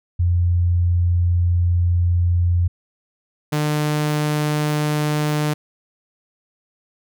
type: tone pair in turn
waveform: sine / sawtooth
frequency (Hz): 87.5 / 150.28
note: F2 / D3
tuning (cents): +4 / +40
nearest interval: major sixth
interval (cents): 936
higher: second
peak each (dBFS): -14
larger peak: neither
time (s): 0.19-2.68 / 3.52-5.54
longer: first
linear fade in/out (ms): 10
effects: none